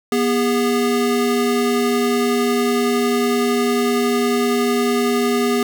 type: tone pair together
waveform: square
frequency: 242.2 / 407.3 Hz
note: B3 / G#4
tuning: -34 / -34 cents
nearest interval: major sixth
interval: 900 cents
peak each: -19 dBFS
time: 0.12-5.63 s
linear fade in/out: 2 ms
effects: none